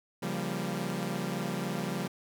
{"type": "chord", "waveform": "sawtooth", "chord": "G half-diminished seventh", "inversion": "second", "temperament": "equal with one note detuned", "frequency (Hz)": [138.59, 172.51, 196, 233.1], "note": ["Db3", "F3", "G3", "Bb3"], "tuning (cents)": [0, -21, 0, 0], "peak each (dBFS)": [-35, -32, -32, -35], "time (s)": [0.22, 2.08], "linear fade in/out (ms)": 10, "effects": []}